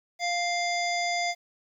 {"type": "harmonic tone with a mistuned harmonic", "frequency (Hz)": 698.5, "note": "F5", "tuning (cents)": 0, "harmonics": [1, 3, 5, 7, 9, 10], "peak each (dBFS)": [-28, -30, -38, -35, -41, -41], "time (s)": [0.19, 1.35], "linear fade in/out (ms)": 50, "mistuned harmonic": 9, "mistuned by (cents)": -21, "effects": ["10-bit"]}